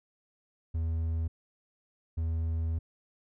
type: tone bursts at uneven times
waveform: triangle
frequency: 81.5 Hz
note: E2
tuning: 19 cents flat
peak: -26 dBFS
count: 2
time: 0.74-1.28 / 2.17-2.79 s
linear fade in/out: 10 ms
effects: none